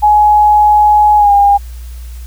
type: tone with pitch glide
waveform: sine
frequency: 840 to 808.1 Hz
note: G#5 to G#5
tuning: +19 to -48 cents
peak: -4 dBFS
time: 0.02-1.58 s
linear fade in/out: 20 ms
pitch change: -67 cents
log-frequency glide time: 1.17-1.32 s
effects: added 60 Hz sine -24 dBFS peak until 2.26 s + white hiss -42 dBFS RMS until 2.26 s